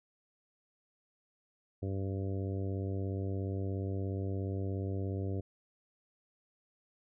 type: harmonic tone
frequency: 97 Hz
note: G2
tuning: 18 cents flat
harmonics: 1 / 2 / 3 / 4 / 5 / 6 / 7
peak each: -34 / -43 / -42 / -43 / -46 / -50 / -53 dBFS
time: 1.82-5.41 s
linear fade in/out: 10 ms
effects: none